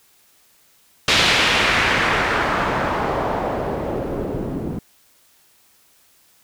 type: noise with low-pass filter sweep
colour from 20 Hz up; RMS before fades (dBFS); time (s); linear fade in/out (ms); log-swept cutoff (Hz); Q
white; -20; 1.08-4.79; 2; 3700 to 280; 1.3
effects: white hiss -56 dBFS RMS until 6.43 s